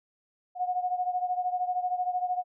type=beating tone pair; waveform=sine; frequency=723 / 736 Hz; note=F#5 / F#5; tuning=-40 / -9 cents; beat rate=13 Hz; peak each=-28 / -32 dBFS; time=0.55-2.44 s; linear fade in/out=50 ms; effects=none